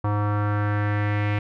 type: tone with low-pass filter sweep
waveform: square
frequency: 103.83 Hz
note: G#2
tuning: in tune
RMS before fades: -23 dBFS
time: 0.04-1.39 s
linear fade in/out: 5 ms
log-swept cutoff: 1100 to 2300 Hz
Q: 3.1
effects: none